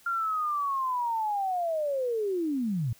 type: linear sweep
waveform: sine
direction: down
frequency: 1396.9 to 104.7 Hz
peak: -26 dBFS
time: 0.06-2.93 s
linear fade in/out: 5 ms
effects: white hiss -58 dBFS RMS until 2.99 s